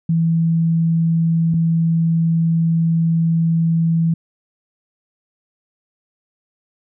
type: tone pair in turn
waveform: sine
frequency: 164.81 / 164.81 Hz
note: E3 / E3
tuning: 0 / 0 cents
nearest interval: unison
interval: 0 cents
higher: neither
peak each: -13 dBFS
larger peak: neither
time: 0.09-1.54 / 1.54-4.14 s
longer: second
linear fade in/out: 5 ms
effects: none